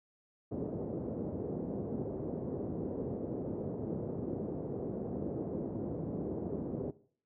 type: low-pass noise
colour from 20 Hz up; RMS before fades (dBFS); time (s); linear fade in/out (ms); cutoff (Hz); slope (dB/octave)
white; -37; 0.51-6.91; 10; 460; 24
effects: noise-tail reverb RT60 0.5 s tail -18 dB re dry + high-pass 100 Hz 12 dB/octave